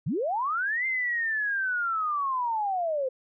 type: linear two-way sweep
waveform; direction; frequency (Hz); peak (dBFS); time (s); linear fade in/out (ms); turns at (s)
sine; up then down; 110 to 2100 to 503; -25; 0.06-3.09; 10; 0.86
effects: none